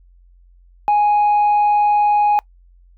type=tone with tanh clipping; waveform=sine; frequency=830.6 Hz; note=G#5; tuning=in tune; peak=-12 dBFS; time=0.88-2.39 s; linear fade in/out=0 ms; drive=1 dB; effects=noise-tail reverb RT60 0.1 s tail -25 dB re dry + added 44 Hz sine -46 dBFS peak until 2.97 s